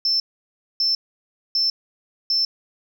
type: tone bursts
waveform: sine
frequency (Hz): 5320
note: E8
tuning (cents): +15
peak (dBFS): -16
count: 4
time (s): 0.05-2.45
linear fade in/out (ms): 2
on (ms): 150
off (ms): 600
effects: tanh soft clip ceiling -13 dBFS